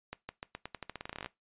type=accelerating click train; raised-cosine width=0.3 ms; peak=-23 dBFS; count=19; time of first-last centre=0.13-1.26 s; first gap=160 ms; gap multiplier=0.87; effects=noise-tail reverb RT60 0.2 s tail -20 dB re dry + resampled to 8000 Hz